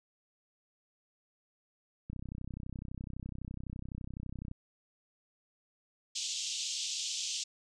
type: click train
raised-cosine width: 5 ms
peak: -29 dBFS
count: 78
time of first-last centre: 2.1-4.514 s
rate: 31.9 Hz
type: band-pass noise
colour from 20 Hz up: white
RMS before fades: -37 dBFS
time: 6.15-7.44 s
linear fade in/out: 10 ms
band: 2800 to 7400 Hz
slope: 48 dB/octave
effects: none